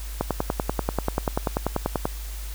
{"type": "click train", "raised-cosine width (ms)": 1, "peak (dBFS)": -8, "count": 20, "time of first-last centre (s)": [0.21, 2.055], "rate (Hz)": 10.3, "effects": ["added 51 Hz sine -31 dBFS peak until 2.54 s", "white hiss -42 dBFS RMS until 2.54 s"]}